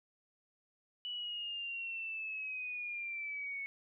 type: linear sweep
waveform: sine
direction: down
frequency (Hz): 2960 to 2201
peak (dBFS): -38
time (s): 1.05-3.66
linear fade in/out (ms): 0
effects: none